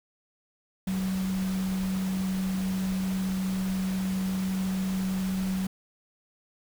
sine tone in noise, 188.7 Hz, F#3, 34 cents sharp, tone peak -26 dBFS, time 0.87-5.67 s, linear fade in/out 5 ms, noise pink, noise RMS -40 dBFS, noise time 0.87-5.67 s, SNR +11 dB, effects none

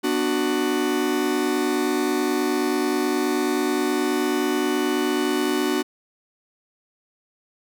45% pulse chord, B minor, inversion none, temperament just, 246.9 / 296.3 / 370.4 Hz, B3 / D4 / F#4, 0 / +15 / +2 cents, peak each -27 / -24 / -24 dBFS, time 0.03-5.83 s, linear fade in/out 20 ms, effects none

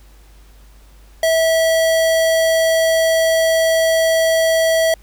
square tone, 651 Hz, E5, 22 cents flat, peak -13 dBFS, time 1.23-4.94 s, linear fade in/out 2 ms, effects added 50 Hz sine -42 dBFS peak until 5.02 s + pink hiss -52 dBFS RMS until 5.02 s

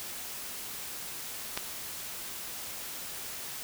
clicks, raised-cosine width 0.2 ms, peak -25 / -13 dBFS, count 2, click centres 1.57 / 1.575 s, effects white hiss -40 dBFS RMS until 3.63 s

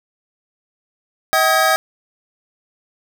square tone cluster, 639 / 764 / 1262 / 1637 Hz, D#5 / G5 / D#6 / G#6, +46 / -45 / +24 / -25 cents, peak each -19 dBFS, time 1.33-1.76 s, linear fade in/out 0 ms, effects none

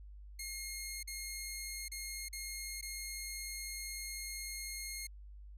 10% pulse tone with dropouts, 2142 Hz, C7, 40 cents sharp, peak -32 dBFS, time 0.39-5.07 s, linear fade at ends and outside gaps 5 ms, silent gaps 1.03-1.074 / 1.883-1.916 / 2.286-2.328 / 2.812-2.825 s, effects added 50 Hz sine -49 dBFS peak until 5.57 s + resampled to 32000 Hz

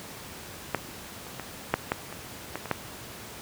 clicks, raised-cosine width 0.5 ms, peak -9 / -27 / -20 / -6 / -9 / -23 / -16 / -21 / -9 dBFS, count 9, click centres 0.747 / 1.267 / 1.397 / 1.74 / 1.919 / 2.126 / 2.556 / 2.657 / 2.713 s, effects pink hiss -42 dBFS RMS until 3.41 s + high-pass 80 Hz 12 dB/octave

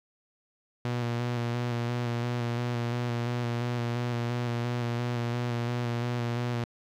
sawtooth tone with vibrato, 120 Hz, B2, 49 cents flat, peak -24 dBFS, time 0.85-6.64 s, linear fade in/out 0 ms, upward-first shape square, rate 2.9 Hz, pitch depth 21 cents each way, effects low-pass 5000 Hz 12 dB/octave + 11-bit

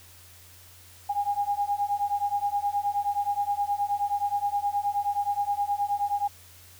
sine beating tone pair, 809 / 818.5 Hz, G#5 / G#5, -46 / -25 cents, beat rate 9.5 Hz, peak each -28 / -27 dBFS, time 1.09-6.28 s, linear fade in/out 10 ms, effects added 89 Hz sine -54 dBFS peak until 6.79 s + white hiss -52 dBFS RMS until 6.79 s

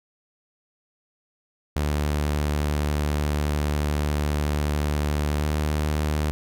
sawtooth tone with pitch glide, 74.1 to 75.57 Hz, D2 to D#2, +16 to -50 cents, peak -18 dBFS, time 1.76-6.31 s, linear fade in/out 0 ms, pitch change +34 cents, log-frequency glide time 5.4-5.46 s, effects none

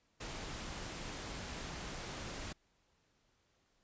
pink noise, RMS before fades -44 dBFS, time 0.2-2.53 s, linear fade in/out 10 ms, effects pink hiss -75 dBFS RMS until 3.83 s + resampled to 16000 Hz

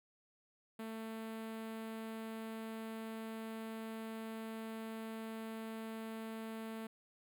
sawtooth tone with notch filter, 222.7 Hz, A3, 21 cents sharp, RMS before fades -45 dBFS, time 0.79-6.87 s, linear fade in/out 5 ms, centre 5800 Hz, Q 0.97, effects none

